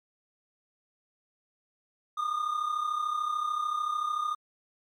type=tone pair together; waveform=triangle; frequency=1192 / 1225.5 Hz; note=D6 / D#6; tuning=+25 / -27 cents; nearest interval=unison; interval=48 cents; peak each=-32 / -27 dBFS; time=2.17-4.35 s; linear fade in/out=10 ms; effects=MP3 96 kbps